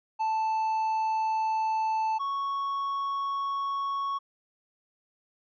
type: tone pair in turn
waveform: triangle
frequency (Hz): 880 / 1108.9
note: A5 / C#6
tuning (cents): 0 / 0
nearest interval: major third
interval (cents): 400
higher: second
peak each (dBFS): -23 / -26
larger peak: first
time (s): 0.19-2.19 / 2.19-4.19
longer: neither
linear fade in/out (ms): 20
effects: resampled to 16000 Hz